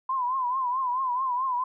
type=tone with vibrato; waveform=sine; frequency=1019 Hz; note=C6; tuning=46 cents flat; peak=-24 dBFS; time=0.09-1.64 s; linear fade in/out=5 ms; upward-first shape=triangle; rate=4.6 Hz; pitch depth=110 cents each way; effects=none